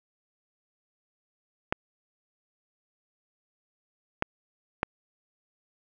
clicks, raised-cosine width 0.5 ms, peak -9 dBFS, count 3, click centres 1.725 / 4.224 / 4.831 s, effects none

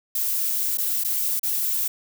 violet noise with dropouts, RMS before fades -24 dBFS, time 0.15-1.88 s, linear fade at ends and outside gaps 5 ms, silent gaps 0.773-0.782 / 1.038-1.046 / 1.395-1.431 s, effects none

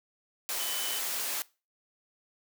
sine tone in noise, 3024 Hz, F#7, 37 cents sharp, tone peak -37 dBFS, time 0.6-0.99 s, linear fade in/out 0 ms, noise white, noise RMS -33 dBFS, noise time 0.49-1.42 s, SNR -7 dB, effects noise-tail reverb RT60 0.3 s tail -21 dB re dry + high-pass 400 Hz 12 dB/octave

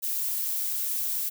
violet noise, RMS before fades -29 dBFS, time 0.02-1.3 s, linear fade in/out 20 ms, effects none

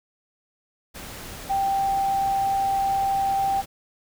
sine tone in noise, 784 Hz, G5, in tune, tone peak -20 dBFS, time 1.49-3.62 s, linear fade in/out 20 ms, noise pink, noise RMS -38 dBFS, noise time 0.94-3.66 s, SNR +15 dB, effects none

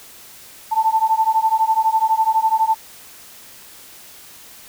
sine beating tone pair, 880 / 892 Hz, A5 / A5, 0 / +23 cents, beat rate 12 Hz, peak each -17 dBFS, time 0.71-2.75 s, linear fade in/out 20 ms, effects white hiss -42 dBFS RMS until 4.68 s

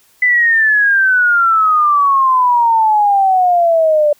sine exponential sweep, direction down, 2012 to 585 Hz, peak -8 dBFS, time 0.22-4.13 s, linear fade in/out 5 ms, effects white hiss -52 dBFS RMS until 4.19 s

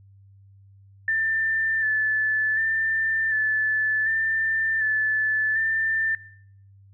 sine tone with vibrato, 1763 Hz, A6, 3 cents sharp, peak -20 dBFS, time 1.08-6.15 s, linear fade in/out 2 ms, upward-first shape square, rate 0.67 Hz, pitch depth 22 cents each way, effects noise-tail reverb RT60 0.7 s tail -22 dB re dry + added 98 Hz sine -49 dBFS peak until 6.93 s

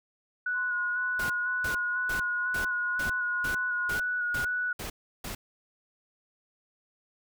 sine tone with vibrato, 1462 Hz, F#6, 21 cents flat, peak -27 dBFS, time 0.46-4.73 s, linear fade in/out 5 ms, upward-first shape square, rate 2 Hz, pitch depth 17 cents each way
sine tone with tremolo, 1046.5 Hz, C6, in tune, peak -37 dBFS, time 0.53-3.93 s, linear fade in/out 50 ms, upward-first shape sine, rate 4.3 Hz, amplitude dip 55%
pink noise bursts, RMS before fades -37 dBFS, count 10, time 1.19-5.35 s, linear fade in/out 5 ms, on 110 ms, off 340 ms
clicks, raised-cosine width 5 ms, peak -30 dBFS, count 2, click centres 3.07 / 4.383 s
effects none

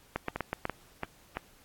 two click trains, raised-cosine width 0.5 ms, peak -17 / -15 dBFS, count 4 / 5, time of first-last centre 0.36-1.37 / 0.16-0.654 s, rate 2.97 / 8.1 Hz, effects pink hiss -60 dBFS RMS until 1.64 s + AAC 64 kbps

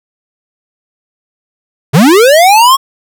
square linear sweep, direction up, 120.8 to 1108.7 Hz, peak -3 dBFS, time 1.93-2.77 s, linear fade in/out 20 ms, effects none

